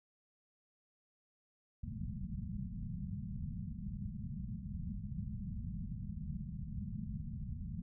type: low-pass noise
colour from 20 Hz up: white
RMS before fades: -42 dBFS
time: 1.83-7.82 s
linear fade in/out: 5 ms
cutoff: 220 Hz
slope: 96 dB/octave
effects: none